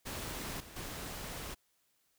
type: noise with level steps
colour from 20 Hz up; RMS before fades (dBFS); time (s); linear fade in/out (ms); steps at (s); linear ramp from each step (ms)
pink; -41 / -52 / -43; 0.05-1.55; 20; 0.6 / 0.76; 5
effects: white hiss -75 dBFS RMS until 2.18 s